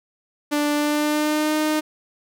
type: tone with pitch glide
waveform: sawtooth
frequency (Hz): 294.3 to 307.2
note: D4 to D#4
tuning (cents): +4 to -22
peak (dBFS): -15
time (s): 0.51-1.81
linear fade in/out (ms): 20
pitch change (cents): +74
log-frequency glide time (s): 0.74-1.56
effects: none